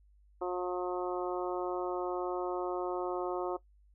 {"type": "harmonic tone", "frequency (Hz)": 179.9, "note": "F#3", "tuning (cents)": -48, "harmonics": [2, 3, 4, 5, 6, 7], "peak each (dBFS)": [-34, -38, -40, -42, -44, -45], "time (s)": [0.41, 3.57], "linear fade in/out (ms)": 10, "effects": ["noise-tail reverb RT60 0.1 s tail -17 dB re dry", "added 50 Hz sine -60 dBFS peak until 3.94 s"]}